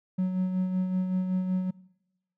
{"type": "tone with tremolo", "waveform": "triangle", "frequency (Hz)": 185, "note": "F#3", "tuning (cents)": 0, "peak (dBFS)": -20, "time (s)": [0.18, 1.71], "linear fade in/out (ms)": 10, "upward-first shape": "sine", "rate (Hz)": 5.3, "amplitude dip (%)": 50, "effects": ["noise-tail reverb RT60 0.9 s tail -23 dB re dry", "tanh soft clip ceiling -17 dBFS"]}